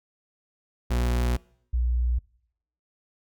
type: tone pair in turn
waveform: 40% pulse / sine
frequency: 60.4 / 60.4 Hz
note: B1 / B1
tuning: -38 / -38 cents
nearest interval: unison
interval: 0 cents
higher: neither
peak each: -21 / -21 dBFS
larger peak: neither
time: 0.9-1.37 / 1.73-2.19 s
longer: first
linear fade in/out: 10 ms
effects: noise-tail reverb RT60 0.7 s tail -24 dB re dry